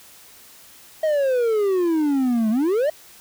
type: exponential two-way sweep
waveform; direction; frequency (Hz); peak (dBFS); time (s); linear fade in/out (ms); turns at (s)
triangle; down then up; 640 to 212.3 to 640; -15; 1.03-2.9; 5; 2.5
effects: white hiss -47 dBFS RMS until 3.2 s